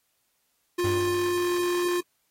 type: tone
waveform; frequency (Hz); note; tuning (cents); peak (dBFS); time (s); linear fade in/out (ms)
square; 353; F4; +19; -24; 0.78-2.01; 10
type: tone with exponential decay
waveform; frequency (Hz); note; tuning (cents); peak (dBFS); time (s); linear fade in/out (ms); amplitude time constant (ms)
45% pulse; 98.1; G2; +2; -27; 0.84-1.95; 5; 240
effects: white hiss -72 dBFS RMS until 2.3 s + AAC 48 kbps